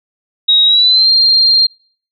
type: tone with pitch glide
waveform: sine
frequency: 3800 to 4192 Hz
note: A#7 to C8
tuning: +33 to +2 cents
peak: -6 dBFS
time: 0.48-1.67 s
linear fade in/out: 10 ms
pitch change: +169 cents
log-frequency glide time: 0.65-1.09 s
effects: noise-tail reverb RT60 0.5 s tail -26 dB re dry